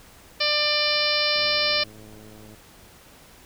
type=harmonic tone; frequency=595 Hz; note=D5; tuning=22 cents sharp; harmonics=1 / 2 / 3 / 4 / 5 / 6 / 7 / 8 / 9; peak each=-28 / -32 / -31 / -27 / -29 / -31 / -27 / -27 / -29 dBFS; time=0.4-1.84 s; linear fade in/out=10 ms
type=click train; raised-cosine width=2 ms; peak=-35 dBFS; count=128; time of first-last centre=1.36-2.547 s; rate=107 Hz
effects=pink hiss -50 dBFS RMS until 3.45 s